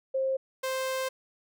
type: tone pair in turn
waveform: sine / sawtooth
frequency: 531 / 523.7 Hz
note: C5 / C5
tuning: +25 / +1 cents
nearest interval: unison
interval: 24 cents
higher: first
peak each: -25 / -25 dBFS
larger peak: neither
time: 0.14-0.37 / 0.63-1.09 s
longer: second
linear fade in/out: 10 ms
effects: none